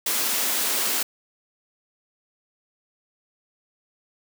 white high-pass noise, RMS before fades -24 dBFS, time 0.06-1.03 s, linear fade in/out 5 ms, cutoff 200 Hz, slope 96 dB/octave, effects none

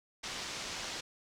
white low-pass noise, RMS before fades -41 dBFS, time 0.23-1.01 s, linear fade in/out 10 ms, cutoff 6300 Hz, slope 24 dB/octave, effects none

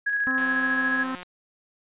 sine tone with tremolo, 1661.2 Hz, G#6, in tune, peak -21 dBFS, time 0.06-1.04 s, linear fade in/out 10 ms, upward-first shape square, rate 14 Hz, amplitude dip 30%
harmonic tone, 260.3 Hz, C4, 9 cents flat, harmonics 1 / 2 / 3 / 4 / 5 / 6 / 7, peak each -29 / -41 / -42 / -36 / -35 / -41 / -44 dBFS, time 0.27-1.15 s, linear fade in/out 0 ms
click train, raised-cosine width 0.3 ms, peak -24 dBFS, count 154, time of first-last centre 0.38-1.23 s, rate 180 Hz
effects resampled to 8000 Hz

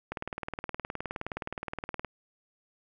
click train, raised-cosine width 0.5 ms, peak -19 dBFS, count 38, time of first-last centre 0.12-2.047 s, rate 19.2 Hz, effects none

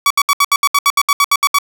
sawtooth tone bursts, 1135 Hz, C#6, 41 cents sharp, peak -5 dBFS, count 14, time 0.06-1.586 s, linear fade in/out 2 ms, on 44 ms, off 70 ms, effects none

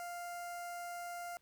sawtooth tone with notch filter, 698.5 Hz, F5, in tune, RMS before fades -44 dBFS, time 0-1.37 s, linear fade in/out 0 ms, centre 3500 Hz, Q 1, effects pink hiss -74 dBFS RMS until 1.41 s

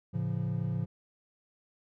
triangle chord, A augmented, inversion none, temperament equal with one note detuned, 110 / 138.59 / 171.42 Hz, A2 / C#3 / E#3, 0 / 0 / -32 cents, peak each -32 dBFS, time 0.13-0.86 s, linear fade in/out 20 ms, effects none

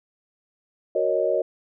sine chord, D# minor seventh, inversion first, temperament equal, 370 / 466.2 / 554.4 / 622.3 Hz, F#4 / A#4 / C#5 / D#5, 0 / 0 / 0 / 0 cents, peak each -27 / -26 / -24 / -24 dBFS, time 0.95-1.42 s, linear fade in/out 5 ms, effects none

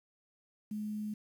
sine tone with quantisation, 211.5 Hz, G#3, 32 cents sharp, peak -35 dBFS, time 0.71-1.14 s, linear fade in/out 5 ms, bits 10, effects none

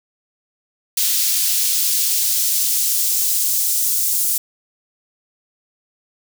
white noise with high-pass filter sweep, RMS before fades -18 dBFS, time 0.97-4.38 s, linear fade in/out 5 ms, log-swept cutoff 3600 to 7300 Hz, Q 0.87, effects none

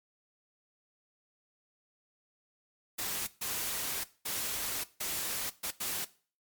white noise bursts at uneven times, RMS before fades -35 dBFS, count 6, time 2.98-3.27 / 3.41-4.04 / 4.25-4.84 / 5-5.5 / 5.63-5.71 / 5.8-6.05 s, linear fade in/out 10 ms, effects noise-tail reverb RT60 0.4 s tail -18 dB re dry + MP3 96 kbps

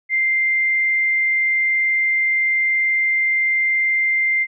sine tone, 2093 Hz, C7, in tune, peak -15 dBFS, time 0.09-4.47 s, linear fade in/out 50 ms, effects none

